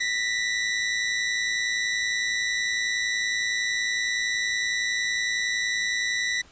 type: tone pair together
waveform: sawtooth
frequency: 1864 / 1974.8 Hz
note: A#6 / B6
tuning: -1 / -1 cents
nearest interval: minor second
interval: 100 cents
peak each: -28 / -21 dBFS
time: 0-6.42 s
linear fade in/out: 10 ms
effects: pink hiss -53 dBFS RMS until 6.51 s + resampled to 16000 Hz